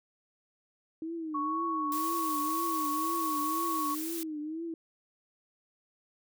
sine tone with vibrato, 316.1 Hz, D#4, 27 cents sharp, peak -34 dBFS, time 1.02-4.74 s, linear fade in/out 2 ms, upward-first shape triangle, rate 2 Hz, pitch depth 120 cents each way
sine tone, 1111 Hz, C#6, 4 cents sharp, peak -30 dBFS, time 1.34-3.95 s, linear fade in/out 10 ms
blue noise, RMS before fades -39 dBFS, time 1.92-4.23 s, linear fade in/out 0 ms
effects none

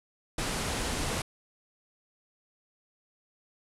pink low-pass noise, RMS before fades -32 dBFS, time 0.38-1.22 s, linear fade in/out 5 ms, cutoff 11000 Hz, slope 48 dB/octave, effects none

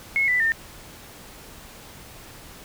sine tone with pitch steps, 2178 / 1985.7 / 1810.4 Hz, C#7 / B6 / A6, -31 / +9 / +49 cents, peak -18 dBFS, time 0.16-0.52 s, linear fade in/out 0 ms, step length 120 ms, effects pink hiss -44 dBFS RMS until 2.64 s

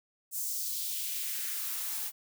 blue noise with high-pass filter sweep, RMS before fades -35 dBFS, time 0.31-2.12 s, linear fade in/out 50 ms, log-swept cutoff 7600 to 630 Hz, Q 1.5, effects none

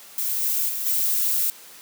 violet noise with level steps, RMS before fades -25 / -23 / -28 / -22 dBFS, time 0.18-1.5 s, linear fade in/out 0 ms, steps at 0.42 / 0.68 / 0.85 s, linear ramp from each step 20 ms, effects white hiss -45 dBFS RMS until 1.81 s + high-pass 200 Hz 12 dB/octave

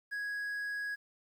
triangle tone, 1661.2 Hz, G#6, in tune, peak -33 dBFS, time 0.11-0.96 s, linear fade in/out 20 ms, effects 11-bit

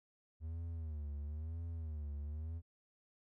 triangle tone with vibrato, 77.78 Hz, D#2, in tune, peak -38 dBFS, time 0.4-2.62 s, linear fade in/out 50 ms, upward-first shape sine, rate 1 Hz, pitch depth 130 cents each way, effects none

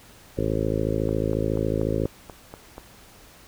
harmonic tone, 54 Hz, A1, 32 cents flat, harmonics 1 / 2 / 3 / 4 / 5 / 6 / 7 / 8 / 9 / 10, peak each -31 / -29 / -31 / -35 / -31 / -31 / -31 / -31 / -32 / -32 dBFS, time 0.37-2.07 s, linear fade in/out 10 ms
click train, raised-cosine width 1 ms, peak -23 dBFS, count 8, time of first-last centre 1.09-2.781 s, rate 4.14 Hz
effects pink hiss -50 dBFS RMS until 3.47 s

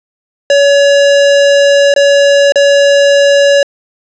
square tone with dropouts, 565 Hz, C#5, 33 cents sharp, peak -5 dBFS, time 0.5-3.63 s, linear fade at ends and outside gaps 2 ms, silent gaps 1.94-1.962 / 2.522-2.557 s, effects resampled to 16000 Hz + 7-bit

